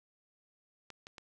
clicks, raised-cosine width 0.2 ms, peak -30 dBFS, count 3, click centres 0.903 / 1.069 / 1.182 s, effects none

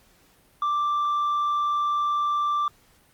triangle tone with tanh clipping, 1176 Hz, D6, 2 cents sharp, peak -22 dBFS, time 0.62-2.68 s, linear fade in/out 2 ms, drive 7 dB, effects pink hiss -59 dBFS RMS until 3.13 s + Opus 48 kbps

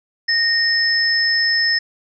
sine tone pair together, 1848 / 5227 Hz, A#6 / E8, -16 / -16 cents, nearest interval octave + tritone, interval 1800 cents, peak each -17 dBFS, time 0.28-1.79 s, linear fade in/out 10 ms, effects none

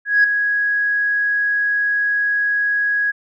sine tone with ADSR envelope, 1661.2 Hz, G#6, in tune, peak -7 dBFS, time 0.05-3.12 s, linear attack 190 ms, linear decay 5 ms, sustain -8 dB, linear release 21 ms, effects tanh soft clip ceiling -5 dBFS

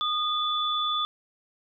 sine tone pair together, 1228 / 3471 Hz, D#6 / A7, -23 / -24 cents, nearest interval octave + tritone, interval 1799 cents, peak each -27 dBFS, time 0.01-1.05 s, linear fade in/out 0 ms, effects none

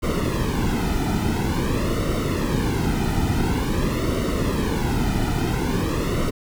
brown noise with flanger, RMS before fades -22 dBFS, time 0.02-6.31 s, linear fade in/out 20 ms, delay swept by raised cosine 1.2 to 1.84 ms, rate 0.48 Hz, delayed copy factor -0.75, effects none

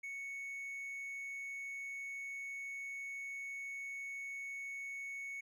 triangle tone, 2217 Hz, C#7, in tune, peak -40 dBFS, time 0.03-5.41 s, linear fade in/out 10 ms, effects none

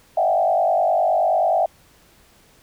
sine tone with frequency modulation, 701 Hz, F5, 6 cents sharp, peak -15 dBFS, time 0.17-1.66 s, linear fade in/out 5 ms, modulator 49.6 Hz, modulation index 1.7, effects pink hiss -54 dBFS RMS until 2.62 s

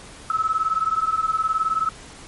sine beating tone pair, 1291 / 1310 Hz, E6 / E6, -37 / -11 cents, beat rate 19 Hz, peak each -22 dBFS, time 0.3-1.89 s, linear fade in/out 2 ms, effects pink hiss -42 dBFS RMS until 2.27 s + MP3 48 kbps

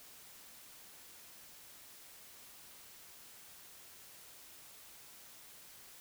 silence, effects white hiss -56 dBFS RMS until 6 s

